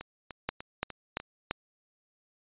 two click trains, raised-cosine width 0.3 ms, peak -24 / -13 dBFS, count 5 / 4, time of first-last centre 0.01-1.2 / 0.49-1.51 s, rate 3.36 / 2.94 Hz, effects resampled to 8000 Hz

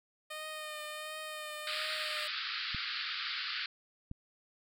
10% pulse tone with vibrato, 613 Hz, D#5, 26 cents flat, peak -32 dBFS, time 0.3-2.28 s, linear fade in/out 10 ms, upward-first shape triangle, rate 1.4 Hz, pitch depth 26 cents each way
white band-pass noise, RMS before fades -38 dBFS, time 1.67-3.66 s, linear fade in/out 2 ms, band 1200 to 4800 Hz, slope 96 dB/octave
clicks, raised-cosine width 5 ms, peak -29 dBFS, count 2, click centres 2.747 / 4.114 s
effects none

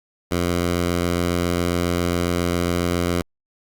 10% pulse tone, 87.31 Hz, F2, in tune, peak -11 dBFS, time 0.31-3.22 s, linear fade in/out 5 ms, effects Opus 48 kbps

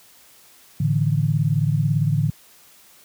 sine chord, A suspended fourth, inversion none, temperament equal, 110 / 146.83 / 164.81 Hz, A2 / D3 / E3, 0 / 0 / 0 cents, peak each -22 / -19 / -24 dBFS, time 0.8-2.3 s, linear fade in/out 5 ms, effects white hiss -51 dBFS RMS until 3.04 s + high-pass 60 Hz 12 dB/octave

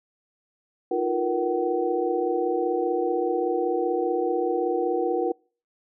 sine tone cluster, 317.1 / 353 / 451.4 / 476.4 / 757 Hz, D#4 / F4 / A4 / A#4 / F#5, +33 / +19 / +44 / +38 / +39 cents, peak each -31 / -26 / -35 / -26 / -30 dBFS, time 0.91-5.32 s, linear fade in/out 5 ms, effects noise-tail reverb RT60 0.4 s tail -26 dB re dry

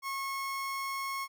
30% pulse tone, 1090 Hz, C#6, 29 cents flat, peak -31 dBFS, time 0.02-1.28 s, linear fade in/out 50 ms, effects none

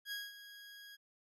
20% pulse tone with ADSR envelope, 1647 Hz, G#6, 15 cents flat, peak -34 dBFS, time 0.05-0.97 s, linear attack 69 ms, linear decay 200 ms, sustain -13 dB, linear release 27 ms, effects resampled to 32000 Hz

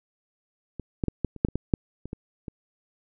clicks, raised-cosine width 3 ms, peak -21 / -12 / -12 / -11 / -27 / -6 / -20 / -13 / -6 / -23 / -20 / -22 dBFS, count 12, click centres 0.797 / 1.038 / 1.083 / 1.247 / 1.363 / 1.449 / 1.486 / 1.556 / 1.738 / 2.056 / 2.131 / 2.482 s, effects none

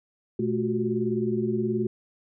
sine tone cluster, 121.1 / 217.3 / 358.6 / 377.6 Hz, B2 / A3 / F4 / F#4, -34 / -21 / +46 / +35 cents, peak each -33 / -27 / -28 / -30 dBFS, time 0.39-1.87 s, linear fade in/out 5 ms, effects none

